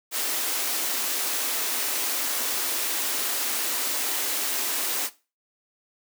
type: high-pass noise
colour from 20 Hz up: white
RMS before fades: -27 dBFS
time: 0.11-5.1 s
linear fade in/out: 50 ms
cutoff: 240 Hz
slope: 96 dB/octave
effects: noise-tail reverb RT60 0.3 s tail -17 dB re dry